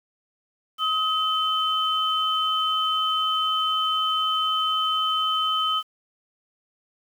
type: tone pair together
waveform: sine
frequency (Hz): 1268 / 3064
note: D#6 / G7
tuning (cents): +32 / -40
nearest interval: octave + minor third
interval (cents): 1528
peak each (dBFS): -23 / -24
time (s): 0.78-5.83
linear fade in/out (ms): 50
effects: 8-bit